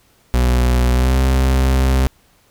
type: tone with pitch glide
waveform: 40% pulse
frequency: 61.74 to 65.22 Hz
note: B1 to C2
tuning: 0 to -5 cents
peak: -11 dBFS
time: 0.34-2.07 s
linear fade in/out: 0 ms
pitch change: +95 cents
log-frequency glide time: 0.91-1.18 s
effects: pink hiss -55 dBFS RMS until 2.5 s